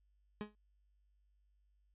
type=tone with exponential decay; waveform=30% pulse; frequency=210 Hz; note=G#3; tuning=19 cents sharp; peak=-34 dBFS; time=0.41-0.55 s; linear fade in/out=0 ms; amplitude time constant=29 ms; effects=added 50 Hz sine -70 dBFS peak until 1.94 s + resampled to 8000 Hz